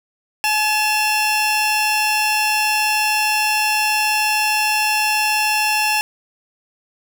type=tone pair together; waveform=sawtooth; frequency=853.6 / 2700 Hz; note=G#5 / E7; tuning=+47 / +41 cents; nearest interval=octave + minor sixth; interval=1994 cents; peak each=-15 / -15 dBFS; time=0.44-6.01 s; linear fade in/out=0 ms; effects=none

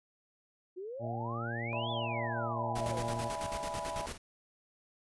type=exponential two-way sweep; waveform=sine; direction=up then down; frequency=350.9 to 3520 to 448.3 Hz; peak=-39 dBFS; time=0.76-3.04 s; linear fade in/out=20 ms; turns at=1.91 s
type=harmonic tone; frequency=116.54 Hz; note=A#2; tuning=in tune; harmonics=1 / 2 / 3 / 4 / 5 / 6 / 7; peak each=-38 / -43 / -46 / -48 / -45 / -48 / -47 dBFS; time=0.99-3.31 s; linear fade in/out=50 ms
type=chord; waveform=sine; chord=E dominant seventh; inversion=third; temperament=equal; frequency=587.3 / 659.3 / 830.6 / 987.8 Hz; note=D5 / E5 / G#5 / B5; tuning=0 / 0 / 0 / 0 cents; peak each=-44 / -41 / -43 / -40 dBFS; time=1.73-4.06 s; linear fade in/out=0 ms
type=noise with tremolo; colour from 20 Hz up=pink; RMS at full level=-40 dBFS; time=2.75-4.18 s; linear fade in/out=10 ms; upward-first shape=square; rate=9.1 Hz; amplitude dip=65%
effects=resampled to 24000 Hz

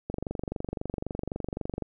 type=click train; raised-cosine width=2 ms; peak=-18 dBFS; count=42; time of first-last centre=0.1-1.823 s; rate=23.8 Hz; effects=none

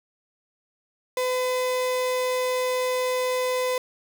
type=tone; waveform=35% pulse; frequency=506 Hz; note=B4; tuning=42 cents sharp; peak=-21 dBFS; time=1.17-3.78 s; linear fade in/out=2 ms; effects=none

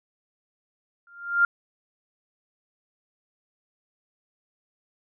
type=tone with exponential growth; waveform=sine; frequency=1396.9 Hz; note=F6; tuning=in tune; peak=-13 dBFS; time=1.07-1.45 s; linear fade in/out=2 ms; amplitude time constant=82 ms; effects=none

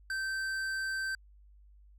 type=tone with tanh clipping; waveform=sine; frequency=1554 Hz; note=G6; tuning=16 cents flat; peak=-34 dBFS; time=0.1-1.15 s; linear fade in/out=2 ms; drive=13 dB; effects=added 50 Hz sine -55 dBFS peak until 1.98 s

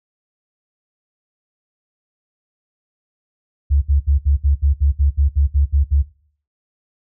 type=tone bursts; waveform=sine; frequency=71 Hz; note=C#2; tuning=42 cents sharp; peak=-11 dBFS; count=13; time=3.7-6.028 s; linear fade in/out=20 ms; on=120 ms; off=64 ms; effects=noise-tail reverb RT60 0.5 s tail -18 dB re dry

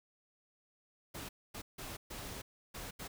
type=noise bursts at uneven times; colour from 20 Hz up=pink; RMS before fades=-45 dBFS; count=6; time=1.14-1.29 / 1.54-1.62 / 1.78-1.97 / 2.1-2.42 / 2.74-2.91 / 2.99-3.08 s; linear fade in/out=10 ms; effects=none

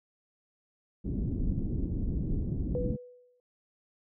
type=low-pass noise; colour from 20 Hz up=pink; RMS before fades=-31 dBFS; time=1.04-2.97 s; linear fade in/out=20 ms; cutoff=310 Hz; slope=24 dB/octave
type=tone with exponential decay; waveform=sine; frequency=493.9 Hz; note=B4; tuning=in tune; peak=-28 dBFS; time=2.75-3.4 s; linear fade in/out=1 ms; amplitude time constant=140 ms
effects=none

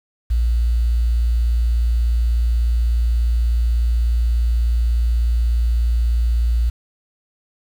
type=tone with quantisation; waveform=sine; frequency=58.27 Hz; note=A#1; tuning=in tune; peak=-14 dBFS; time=0.3-6.7 s; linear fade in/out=10 ms; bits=7; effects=none

